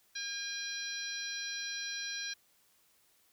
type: harmonic tone with a mistuned harmonic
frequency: 809 Hz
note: G#5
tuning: 46 cents flat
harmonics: 2 / 3 / 4 / 5 / 6 / 7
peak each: -42 / -46 / -47 / -41 / -50 / -43 dBFS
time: 0.15-2.34 s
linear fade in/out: 10 ms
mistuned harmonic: 6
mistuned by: +19 cents
effects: white hiss -69 dBFS RMS until 3.32 s

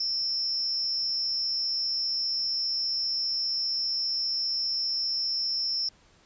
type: tone with amplitude modulation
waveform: sine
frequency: 5330 Hz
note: E8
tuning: 18 cents sharp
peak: -22 dBFS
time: 0-5.89 s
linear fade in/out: 5 ms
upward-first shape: sine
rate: 235 Hz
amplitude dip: 90%
effects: pink hiss -60 dBFS RMS until 6.25 s + resampled to 16000 Hz

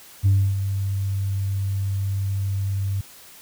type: tone with ADSR envelope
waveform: sine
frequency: 98 Hz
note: G2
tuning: in tune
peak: -11 dBFS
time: 0.23-3.01 s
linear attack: 30 ms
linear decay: 290 ms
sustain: -10 dB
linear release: 4 ms
effects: tanh soft clip ceiling -11 dBFS + white hiss -46 dBFS RMS until 3.41 s

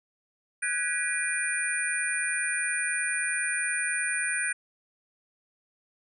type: tone cluster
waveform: sine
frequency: 1501 / 1664 / 1945 / 2425 / 9150 Hz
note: F#6 / G#6 / B6 / D#7 / D9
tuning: +24 / +3 / -27 / -45 / -46 cents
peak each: -32 / -33 / -35 / -33 / -31 dBFS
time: 0.62-4.53 s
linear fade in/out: 10 ms
effects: none

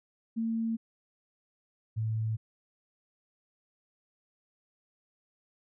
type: tone pair in turn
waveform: sine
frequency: 226.4 / 110.49 Hz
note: A3 / A2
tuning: +50 / +8 cents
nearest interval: octave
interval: 1242 cents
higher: first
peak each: -28 dBFS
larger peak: neither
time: 0.36-0.77 / 1.96-2.37 s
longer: neither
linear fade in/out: 20 ms
effects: none

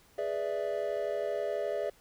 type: chord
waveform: triangle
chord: E dominant seventh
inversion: first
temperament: equal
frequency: 415.3 / 493.9 / 587.3 / 659.3 Hz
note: G#4 / B4 / D5 / E5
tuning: 0 / 0 / 0 / 0 cents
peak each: -34 / -38 / -32 / -34 dBFS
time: 0.18-1.9 s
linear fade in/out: 5 ms
effects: pink hiss -62 dBFS RMS until 2 s

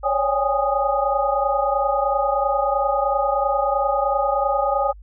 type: tone cluster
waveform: sine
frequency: 549 / 572 / 797 / 827 / 1241 Hz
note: C#5 / D5 / G5 / G#5 / D#6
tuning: -17 / -46 / +28 / -8 / -5 cents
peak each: -24 dBFS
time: 0.03-4.93 s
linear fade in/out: 20 ms
effects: added 50 Hz sine -39 dBFS peak until 5.02 s

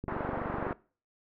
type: click train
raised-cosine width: 3 ms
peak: -24 dBFS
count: 17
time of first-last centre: 0.04-0.709 s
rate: 23.9 Hz
type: band-pass noise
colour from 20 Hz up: pink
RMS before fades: -36 dBFS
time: 0.08-0.73 s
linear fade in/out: 2 ms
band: 260 to 1500 Hz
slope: 24 dB/octave
effects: noise-tail reverb RT60 0.4 s tail -22 dB re dry

